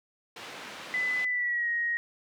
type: band-pass noise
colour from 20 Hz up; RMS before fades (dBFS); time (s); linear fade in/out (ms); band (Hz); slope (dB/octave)
white; -43; 0.36-1.25; 5; 170 to 2900; 12
type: tone with pitch glide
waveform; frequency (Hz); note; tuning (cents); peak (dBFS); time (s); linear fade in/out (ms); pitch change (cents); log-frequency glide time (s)
sine; 2005 to 1881.6; B6 to A#6; +26 to +16; -26; 0.94-1.97; 0; -110; 1.25-1.69
effects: none